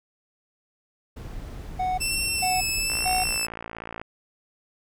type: noise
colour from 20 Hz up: brown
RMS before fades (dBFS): -36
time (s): 1.16-3.38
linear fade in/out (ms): 10
type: tone bursts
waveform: triangle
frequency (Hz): 740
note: F#5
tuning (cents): 0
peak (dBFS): -21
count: 3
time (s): 1.79-3.24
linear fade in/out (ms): 10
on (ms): 190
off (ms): 440
type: tone with vibrato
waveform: 15% pulse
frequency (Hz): 2658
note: E7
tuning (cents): +14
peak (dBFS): -17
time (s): 2-3.47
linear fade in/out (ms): 20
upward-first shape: sine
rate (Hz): 1.1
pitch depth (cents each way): 34
type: click train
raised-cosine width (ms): 0.5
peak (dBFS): -20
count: 64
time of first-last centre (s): 2.9-4.015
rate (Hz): 56.5
effects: none